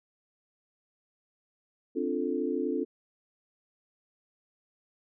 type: chord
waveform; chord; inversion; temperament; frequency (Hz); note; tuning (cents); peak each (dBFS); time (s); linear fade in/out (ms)
sine; D minor seventh; third; equal; 261.6 / 293.7 / 349.2 / 440; C4 / D4 / F4 / A4; 0 / 0 / 0 / 0; -33; 1.95-2.85; 20
effects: none